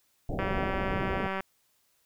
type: low-pass noise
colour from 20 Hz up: pink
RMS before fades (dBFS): -33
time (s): 0.29-1.27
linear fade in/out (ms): 2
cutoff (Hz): 780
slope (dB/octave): 96
type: click train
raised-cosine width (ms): 0.5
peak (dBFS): -18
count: 196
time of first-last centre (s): 0.39-1.406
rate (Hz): 192
effects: white hiss -70 dBFS RMS until 2.05 s